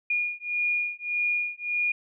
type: beating tone pair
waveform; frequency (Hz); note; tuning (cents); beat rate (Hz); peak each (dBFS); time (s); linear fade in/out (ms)
sine; 2433 / 2434.7; D#7 / D#7; -39 / -38; 1.7; -28; 0.1-1.92; 5
effects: none